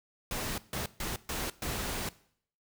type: noise bursts at uneven times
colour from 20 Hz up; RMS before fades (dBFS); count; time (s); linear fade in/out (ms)
pink; -35; 5; 0.31-0.58 / 0.73-0.86 / 1-1.16 / 1.29-1.5 / 1.62-2.09; 2
effects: noise-tail reverb RT60 0.6 s tail -19 dB re dry